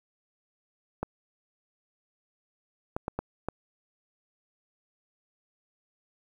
clicks, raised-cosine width 1 ms, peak -16 dBFS, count 5, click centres 1.03 / 2.965 / 3.081 / 3.19 / 3.486 s, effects 9-bit

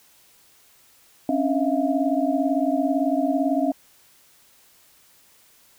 sine tone cluster, 269.2 / 287.1 / 646 / 699 Hz, C4 / D4 / E5 / F5, +49 / -39 / -35 / +1 cents, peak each -23 / -24 / -26 / -27 dBFS, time 1.29-3.72 s, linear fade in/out 2 ms, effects white hiss -56 dBFS RMS until 5.78 s

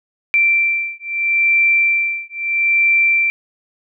sine beating tone pair, 2349 / 2349.77 Hz, D7 / D7, 0 / 0 cents, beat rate 0.77 Hz, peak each -16 dBFS, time 0.34-3.3 s, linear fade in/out 0 ms, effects none

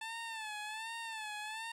15% pulse tone with vibrato, 880 Hz, A5, in tune, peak -34 dBFS, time 0.01-1.72 s, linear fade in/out 5 ms, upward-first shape sine, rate 1.3 Hz, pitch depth 81 cents each way, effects low-pass 10000 Hz 12 dB/octave

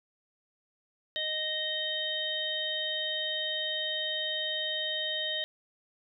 harmonic tone, 620 Hz, D#5, 6 cents flat, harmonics 1 / 3 / 5 / 6, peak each -39 / -37 / -34 / -34 dBFS, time 1.16-5.44 s, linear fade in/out 0 ms, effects none

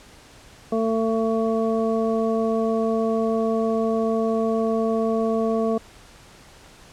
harmonic tone, 224.2 Hz, A3, 33 cents sharp, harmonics 1 / 2 / 3 / 5, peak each -23 / -23 / -26 / -33 dBFS, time 0.72-5.78 s, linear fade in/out 5 ms, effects pink hiss -48 dBFS RMS until 6.92 s + low-pass 9000 Hz 12 dB/octave

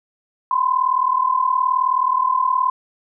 sine tone pair together, 1007.5 / 1046.5 Hz, B5 / C6, +34 / 0 cents, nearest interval minor second, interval 66 cents, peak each -18 dBFS, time 0.51-2.7 s, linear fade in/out 2 ms, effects none

